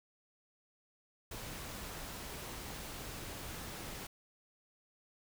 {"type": "noise", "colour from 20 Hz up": "pink", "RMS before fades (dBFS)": -45, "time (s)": [1.31, 4.07], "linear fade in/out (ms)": 5, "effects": []}